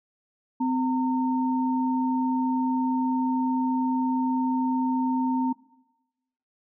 sine tone pair together, 256.8 / 914.4 Hz, C4 / A#5, -32 / -34 cents, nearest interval octave + minor seventh, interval 2198 cents, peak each -23 / -28 dBFS, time 0.6-5.53 s, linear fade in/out 10 ms, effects noise-tail reverb RT60 1.0 s tail -20 dB re dry

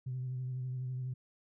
sine tone with vibrato, 127.7 Hz, C3, 42 cents flat, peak -34 dBFS, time 0.06-1.14 s, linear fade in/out 10 ms, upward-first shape triangle, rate 12 Hz, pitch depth 37 cents each way, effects tanh soft clip ceiling -31 dBFS

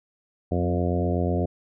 harmonic tone with a mistuned harmonic, 88.1 Hz, F2, 16 cents sharp, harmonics 1 / 2 / 3 / 4 / 5 / 6 / 7 / 8, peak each -25 / -28 / -30 / -31 / -32 / -33 / -33 / -34 dBFS, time 0.51-1.46 s, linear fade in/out 10 ms, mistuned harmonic 3, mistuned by -19 cents, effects none

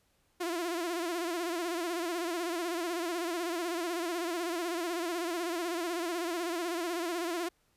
sawtooth tone with vibrato, 342.9 Hz, F4, 32 cents flat, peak -28 dBFS, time 0.4-7.49 s, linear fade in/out 10 ms, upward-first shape sine, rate 16 Hz, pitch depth 91 cents each way, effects pink hiss -72 dBFS RMS until 7.76 s + resampled to 32000 Hz

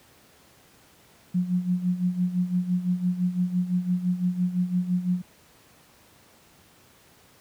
sine tone with tremolo, 180 Hz, F#3, 47 cents flat, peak -19 dBFS, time 1.34-5.22 s, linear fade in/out 10 ms, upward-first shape sine, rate 5.9 Hz, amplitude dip 75%, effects pink hiss -56 dBFS RMS until 7.4 s + high-pass 80 Hz 12 dB/octave

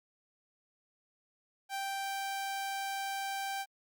sawtooth tone, 784 Hz, G5, in tune, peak -31 dBFS, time 1.69-3.66 s, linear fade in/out 50 ms, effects Opus 48 kbps

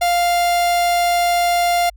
45% pulse tone, 698.5 Hz, F5, in tune, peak -14 dBFS, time 0.01-1.9 s, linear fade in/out 10 ms, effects added 50 Hz sine -41 dBFS peak until 1.96 s

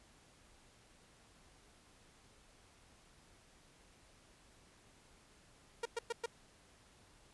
sawtooth tone bursts, 467.7 Hz, A#4, 6 cents sharp, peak -32 dBFS, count 4, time 5.83-6.26 s, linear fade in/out 5 ms, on 25 ms, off 110 ms, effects pink hiss -65 dBFS RMS until 7.33 s + resampled to 24000 Hz

